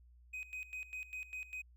triangle tone with tremolo, 2511 Hz, D#7, 15 cents sharp, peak -39 dBFS, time 0.33-1.62 s, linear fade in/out 10 ms, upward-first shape square, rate 5 Hz, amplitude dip 80%, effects added 60 Hz sine -59 dBFS peak until 1.76 s

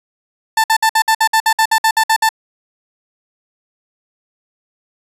30% pulse tone bursts, 886 Hz, A5, 12 cents sharp, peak -7 dBFS, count 14, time 0.57-2.291 s, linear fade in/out 5 ms, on 70 ms, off 57 ms, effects resampled to 32000 Hz

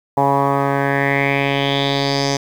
10% pulse tone with low-pass filter sweep, 139.3 Hz, C#3, 9 cents sharp, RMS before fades -17 dBFS, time 0.17-2.37 s, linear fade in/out 5 ms, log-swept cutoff 880 to 5800 Hz, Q 4.6, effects 7-bit

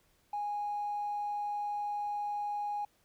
triangle tone, 826 Hz, G#5, 10 cents flat, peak -29 dBFS, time 0.33-2.85 s, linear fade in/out 5 ms, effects tanh soft clip ceiling -30 dBFS + pink hiss -70 dBFS RMS until 3.04 s

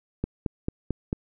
click train, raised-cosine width 3 ms, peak -13 dBFS, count 5, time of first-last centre 0.24-1.129 s, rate 4.5 Hz, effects none

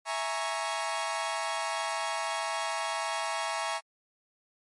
sawtooth chord, A# half-diminished seventh, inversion second, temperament equal, 659.3 / 830.6 / 932.3 / 1108.7 Hz, E5 / G#5 / A#5 / C#6, 0 / 0 / 0 / 0 cents, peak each -32 dBFS, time 0.05-3.81 s, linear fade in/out 50 ms, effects MP3 48 kbps

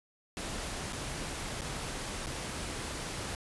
pink noise with dropouts, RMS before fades -38 dBFS, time 0.37-3.35 s, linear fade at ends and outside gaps 1 ms, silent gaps 0.925-0.93 / 1.61-1.617 / 2.261-2.268 s, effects resampled to 24000 Hz

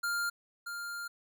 square tone pair in turn, 1400 / 1400 Hz, F6 / F6, +4 / +4 cents, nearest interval unison, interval 0 cents, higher neither, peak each -31 / -38 dBFS, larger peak first, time 0.03-0.3 / 0.66-1.08 s, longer second, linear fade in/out 10 ms, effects none

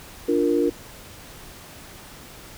sine chord, Bb major, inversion first, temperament equal, 293.7 / 349.2 / 466.2 Hz, D4 / F4 / Bb4, 0 / 0 / 0 cents, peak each -22 dBFS, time 0.28-0.7 s, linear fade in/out 10 ms, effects pink hiss -43 dBFS RMS until 2.57 s

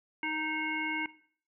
harmonic tone, 311.1 Hz, D#4, in tune, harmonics 1 / 3 / 5 / 7 / 9, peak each -38 / -38 / -40 / -33 / -42 dBFS, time 0.23-1.06 s, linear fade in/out 2 ms, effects noise-tail reverb RT60 0.5 s tail -17 dB re dry

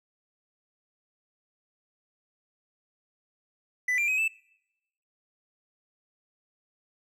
triangle tone with pitch steps, 1993 / 2376 / 2530 / 2637 Hz, B6 / D7 / D#7 / E7, +15 / +20 / +28 / 0 cents, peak -22 dBFS, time 3.88-4.28 s, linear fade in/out 5 ms, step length 100 ms, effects noise-tail reverb RT60 0.9 s tail -26 dB re dry

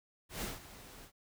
pink noise with ADSR envelope, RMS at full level -38 dBFS, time 0.29-1.12 s, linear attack 130 ms, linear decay 170 ms, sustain -15 dB, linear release 79 ms, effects none

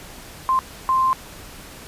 sine tone bursts at uneven times, 1046.5 Hz, C6, in tune, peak -15 dBFS, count 2, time 0.49-0.59 / 0.89-1.13 s, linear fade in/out 0 ms, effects pink hiss -40 dBFS RMS until 1.87 s + resampled to 32000 Hz

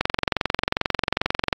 click train, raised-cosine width 0.3 ms, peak -3 dBFS, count 35, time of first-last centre 0.01-1.528 s, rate 22.4 Hz, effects AAC 48 kbps

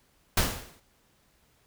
pink noise with exponential decay, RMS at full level -21 dBFS, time 0.37-0.8 s, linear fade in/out 5 ms, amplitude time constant 93 ms, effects pink hiss -66 dBFS RMS until 1.66 s

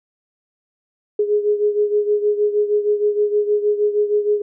sine beating tone pair, 415.3 / 421.7 Hz, G#4 / G#4, 0 / +26 cents, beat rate 6.4 Hz, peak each -16 / -21 dBFS, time 1.19-4.42 s, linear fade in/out 5 ms, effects none

